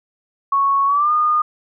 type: tone with pitch glide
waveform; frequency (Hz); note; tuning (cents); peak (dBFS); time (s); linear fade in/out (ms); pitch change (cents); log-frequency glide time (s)
sine; 1107 to 1221.2; C#6 to D#6; -3 to -33; -13; 0.52-1.42; 5; +170; 0.86-1.12
effects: none